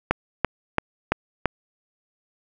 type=click train; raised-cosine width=0.5 ms; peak=-3 dBFS; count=5; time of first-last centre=0.11-1.457 s; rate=2.97 Hz; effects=none